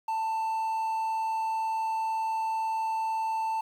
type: tone with quantisation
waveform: triangle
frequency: 889 Hz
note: A5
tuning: 18 cents sharp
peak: -25 dBFS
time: 0.08-3.61 s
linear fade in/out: 5 ms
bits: 9
effects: none